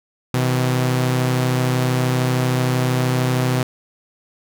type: tone pair together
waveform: sawtooth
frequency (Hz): 126.99 / 160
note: B2 / D#3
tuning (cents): +49 / +49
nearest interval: major third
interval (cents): 400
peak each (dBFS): -13 / -21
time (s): 0.34-3.63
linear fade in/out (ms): 2
effects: none